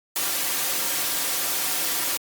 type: noise with comb filter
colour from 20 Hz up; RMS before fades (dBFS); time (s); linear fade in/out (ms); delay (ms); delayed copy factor
white; -25; 0.16-2.17; 0; 4.7; -0.55
effects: high-pass 200 Hz 12 dB/octave + Opus 48 kbps